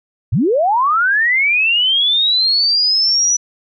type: linear sweep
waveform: sine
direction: up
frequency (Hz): 80.7 to 5940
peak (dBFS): -11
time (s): 0.32-3.37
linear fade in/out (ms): 10
effects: none